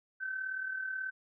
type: tone with amplitude modulation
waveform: sine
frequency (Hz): 1535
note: G6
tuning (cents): -37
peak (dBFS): -32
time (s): 0.2-1.11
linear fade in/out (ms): 20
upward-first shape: sine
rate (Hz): 38.4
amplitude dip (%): 55
effects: none